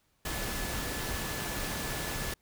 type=tone in noise; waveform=sine; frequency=1727 Hz; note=A6; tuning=33 cents flat; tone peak=-44 dBFS; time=0.25-2.34 s; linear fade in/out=5 ms; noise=pink; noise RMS=-35 dBFS; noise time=0.25-2.34 s; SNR=-12 dB; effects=pink hiss -72 dBFS RMS until 2.41 s